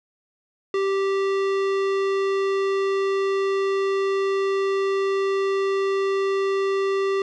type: tone with tanh clipping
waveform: sine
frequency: 390.7 Hz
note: G4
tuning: 6 cents flat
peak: -22 dBFS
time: 0.74-7.22 s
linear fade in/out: 2 ms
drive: 18 dB
effects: none